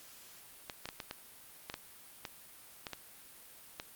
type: clicks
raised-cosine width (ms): 0.2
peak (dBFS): -22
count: 11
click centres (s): 0.698 / 0.856 / 0.889 / 1.002 / 1.111 / 1.699 / 1.741 / 2.252 / 2.868 / 2.933 / 3.799
effects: white hiss -55 dBFS RMS until 3.95 s + Opus 48 kbps